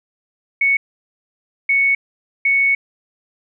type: tone bursts at uneven times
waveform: sine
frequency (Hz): 2217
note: C#7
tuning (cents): 0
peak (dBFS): -12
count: 3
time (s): 0.61-0.77 / 1.69-1.95 / 2.45-2.75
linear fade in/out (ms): 5
effects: none